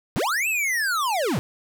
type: linear two-way sweep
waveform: square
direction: up then down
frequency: 87.7 to 2693 to 87.7 Hz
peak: -22 dBFS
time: 0.16-1.39 s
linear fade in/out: 0 ms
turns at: 0.48 s
effects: none